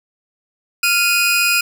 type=tone pair together; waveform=sawtooth; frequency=1396.9 / 2489 Hz; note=F6 / D#7; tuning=0 / 0 cents; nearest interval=minor seventh; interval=1000 cents; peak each=-15 / -11 dBFS; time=0.83-1.61 s; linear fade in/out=5 ms; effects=none